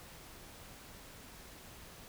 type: silence
effects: pink hiss -53 dBFS RMS until 2.08 s